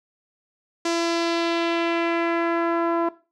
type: tone with low-pass filter sweep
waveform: sawtooth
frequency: 336.8 Hz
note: E4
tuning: 37 cents sharp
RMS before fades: -23 dBFS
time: 0.85-3.09 s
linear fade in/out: 5 ms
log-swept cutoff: 6400 to 1100 Hz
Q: 1.7
effects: noise-tail reverb RT60 0.3 s tail -17 dB re dry